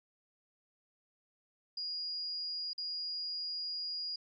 sine tone with dropouts, 4866 Hz, D#8, 39 cents flat, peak -36 dBFS, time 1.77-4.16 s, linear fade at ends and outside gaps 5 ms, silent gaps 2.733-2.779 s, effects none

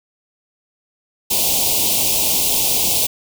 white band-stop noise, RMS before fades -17 dBFS, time 1.3-3.07 s, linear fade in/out 10 ms, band 940 to 2500 Hz, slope 48 dB/octave, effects none

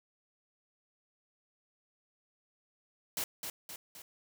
white noise with echo, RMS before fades -35 dBFS, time 3.17-3.24 s, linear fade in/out 2 ms, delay 260 ms, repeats 3, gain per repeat -5 dB, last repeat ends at 4.02 s, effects none

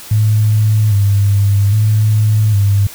sine tone with vibrato, 103.83 Hz, G#2, in tune, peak -8 dBFS, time 0.11-2.87 s, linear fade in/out 5 ms, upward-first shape square, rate 0.62 Hz, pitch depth 57 cents each way, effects white hiss -33 dBFS RMS until 2.94 s

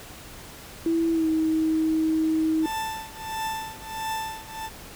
sine tone with pitch glide, 330 to 317.5 Hz, E4 to D#4, +2 to +35 cents, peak -20 dBFS, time 0.86-2.66 s, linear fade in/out 2 ms, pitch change -67 cents, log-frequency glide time 1.12-1.27 s
40% pulse tone with tremolo, 884 Hz, A5, 8 cents sharp, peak -25 dBFS, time 2.62-4.7 s, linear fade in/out 50 ms, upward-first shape triangle, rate 1.5 Hz, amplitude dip 95%
effects pink hiss -43 dBFS RMS until 4.95 s

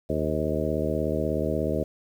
harmonic tone with a mistuned harmonic, 76.6 Hz, D#2, 27 cents flat, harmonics 1 / 2 / 3 / 4 / 5 / 6 / 7 / 8, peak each -32 / -32 / -32 / -32 / -32 / -32 / -32 / -32 dBFS, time 0.09-1.84 s, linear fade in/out 10 ms, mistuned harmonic 8, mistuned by +49 cents, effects 9-bit

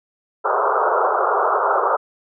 white band-pass noise, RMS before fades -18 dBFS, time 0.44-1.97 s, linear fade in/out 20 ms, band 380 to 1400 Hz, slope 96 dB/octave, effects none

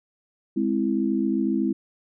sine chord, Ab augmented, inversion none, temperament equal, 207.7 / 261.6 / 329.6 Hz, Ab3 / C4 / E4, 0 / 0 / 0 cents, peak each -25 dBFS, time 0.56-1.73 s, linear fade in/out 10 ms, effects none

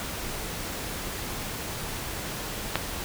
click, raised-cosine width 0.3 ms, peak -7 dBFS, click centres 2.756 s, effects pink hiss -34 dBFS RMS until 3.04 s

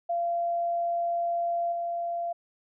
sine tone with level steps, 687 Hz, F5, 29 cents flat, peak -25 / -28 dBFS, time 0.09-2.33 s, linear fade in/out 10 ms, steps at 1.72 s, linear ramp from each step 5 ms, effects none

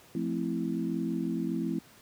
sine chord, F major seventh, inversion none, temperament equal, 174.61 / 220 / 261.6 / 329.6 Hz, F3 / A3 / C4 / E4, 0 / 0 / 0 / 0 cents, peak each -34 dBFS, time 0.15-1.79 s, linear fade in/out 2 ms, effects pink hiss -56 dBFS RMS until 2.01 s + high-pass 100 Hz 12 dB/octave

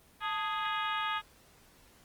harmonic tone with a mistuned harmonic, 415.3 Hz, G#4, in tune, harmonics 2 / 3 / 4 / 5 / 6 / 7 / 8 / 9, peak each -37 / -34 / -38 / -43 / -43 / -43 / -43 / -46 dBFS, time 0.2-1.22 s, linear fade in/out 50 ms, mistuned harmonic 2, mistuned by +100 cents, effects pink hiss -61 dBFS RMS until 2.04 s + Opus 24 kbps

